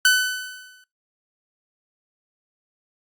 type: tone with exponential decay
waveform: sawtooth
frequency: 1505 Hz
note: F#6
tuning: 29 cents sharp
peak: -8 dBFS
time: 0.05-0.84 s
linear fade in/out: 2 ms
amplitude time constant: 170 ms
effects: noise-tail reverb RT60 0.2 s tail -22 dB re dry + Opus 48 kbps